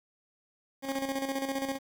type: tone with tremolo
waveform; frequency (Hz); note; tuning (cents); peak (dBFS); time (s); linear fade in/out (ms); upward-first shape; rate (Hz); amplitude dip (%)
20% pulse; 271.1; C#4; -38; -24; 0.82-1.79; 50; square; 15; 55
effects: 10-bit